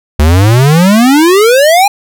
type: exponential sweep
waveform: square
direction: up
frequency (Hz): 71.4 to 832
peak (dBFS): -4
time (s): 0.19-1.88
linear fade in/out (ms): 5
effects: none